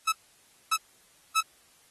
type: tone bursts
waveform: sawtooth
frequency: 1300 Hz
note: E6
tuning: 24 cents flat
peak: -18 dBFS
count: 3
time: 0.07-1.409 s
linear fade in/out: 10 ms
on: 53 ms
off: 590 ms
effects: white hiss -61 dBFS RMS until 1.9 s + AAC 32 kbps